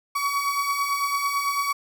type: beating tone pair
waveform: 35% pulse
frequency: 1124 / 1133 Hz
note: C#6 / C#6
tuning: +24 / +37 cents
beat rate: 9 Hz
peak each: -28 / -22 dBFS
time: 0.15-1.73 s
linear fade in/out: 10 ms
effects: none